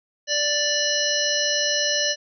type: harmonic tone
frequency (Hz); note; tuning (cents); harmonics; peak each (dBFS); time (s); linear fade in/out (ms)
587.3; D5; 0; 1 / 3 / 5 / 7 / 9 / 10; -27 / -27 / -27 / -27 / -27 / -27; 0.27-2.16; 50
effects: none